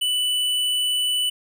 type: tone with hard clipping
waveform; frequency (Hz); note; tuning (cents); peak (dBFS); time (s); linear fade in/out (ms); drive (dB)
sine; 2978; F#7; +11; -21; 0.01-1.3; 10; 12
effects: none